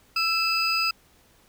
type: tone cluster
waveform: triangle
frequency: 1328 / 2627 / 4950 Hz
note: E6 / E7 / D#8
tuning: +12 / -7 / -10 cents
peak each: -26 / -24 / -24 dBFS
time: 0.16-0.91 s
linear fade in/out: 5 ms
effects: pink hiss -59 dBFS RMS until 1.48 s